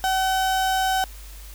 35% pulse tone, 760 Hz, F#5, 46 cents sharp, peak -18 dBFS, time 0.04-1.04 s, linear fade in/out 0 ms, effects added 50 Hz sine -38 dBFS peak until 1.54 s + white hiss -46 dBFS RMS until 1.54 s

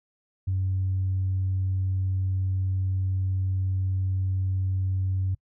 sine tone, 94.4 Hz, F#2, 35 cents sharp, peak -22 dBFS, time 0.47-5.35 s, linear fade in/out 10 ms, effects noise-tail reverb RT60 0.1 s tail -25 dB re dry + tanh soft clip ceiling -19 dBFS

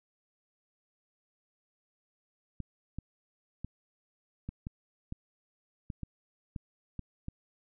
clicks, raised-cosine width 5 ms, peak -25 dBFS, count 11, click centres 2.603 / 2.986 / 3.646 / 4.49 / 4.669 / 5.124 / 5.902 / 6.033 / 6.562 / 6.993 / 7.284 s, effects none

